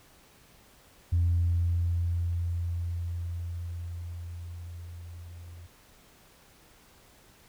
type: tone with level ramp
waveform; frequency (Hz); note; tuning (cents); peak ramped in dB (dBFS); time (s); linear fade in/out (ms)
sine; 86; F2; -26; -20 to -43; 1.12-5.67; 10
effects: tanh soft clip ceiling -18 dBFS + pink hiss -58 dBFS RMS until 7.48 s